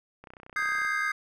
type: click train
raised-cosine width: 0.5 ms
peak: -31 dBFS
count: 20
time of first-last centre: 0.24-0.849 s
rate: 31.2 Hz
type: chord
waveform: triangle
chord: Ab major seventh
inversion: second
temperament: equal with one note detuned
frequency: 1244.5 / 1568 / 1637.4 / 2093 Hz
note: Eb6 / G6 / Ab6 / C7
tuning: 0 / 0 / -25 / 0 cents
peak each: -30 dBFS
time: 0.56-1.12 s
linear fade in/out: 5 ms
effects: none